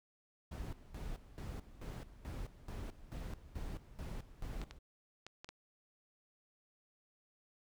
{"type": "noise with tremolo", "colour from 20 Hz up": "brown", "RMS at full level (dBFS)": -43, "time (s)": [0.51, 4.79], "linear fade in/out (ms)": 10, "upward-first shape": "square", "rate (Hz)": 2.3, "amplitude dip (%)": 80}
{"type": "clicks", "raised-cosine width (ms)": 0.2, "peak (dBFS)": -31, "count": 5, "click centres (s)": [4.616, 4.71, 5.266, 5.445, 5.49]}
{"effects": []}